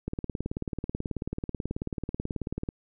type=click train; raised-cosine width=3 ms; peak=-18 dBFS; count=49; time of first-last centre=0.08-2.689 s; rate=18.4 Hz; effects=none